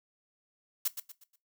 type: noise with echo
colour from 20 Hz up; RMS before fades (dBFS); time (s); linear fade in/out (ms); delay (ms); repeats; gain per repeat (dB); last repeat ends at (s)
blue; -29; 0.85-0.88; 5; 120; 4; -9; 1.36
effects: noise-tail reverb RT60 0.2 s tail -17 dB re dry

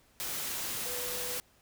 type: tone in noise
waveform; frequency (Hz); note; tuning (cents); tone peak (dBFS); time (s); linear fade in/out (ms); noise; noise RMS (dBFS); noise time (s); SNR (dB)
sine; 493.9; B4; 0; -42; 0.86-1.38; 0; white; -36; 0.2-1.4; -9
effects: pink hiss -65 dBFS RMS until 1.61 s

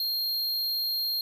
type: tone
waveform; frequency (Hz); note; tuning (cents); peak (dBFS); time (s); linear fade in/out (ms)
square; 4219; C8; +14; -27; 0-1.21; 2
effects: none

